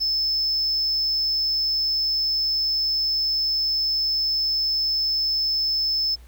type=tone; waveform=triangle; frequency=5250 Hz; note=E8; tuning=8 cents flat; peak=-19 dBFS; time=0-6.16 s; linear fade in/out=20 ms; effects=added 60 Hz sine -43 dBFS peak until 6.27 s + pink hiss -56 dBFS RMS until 6.27 s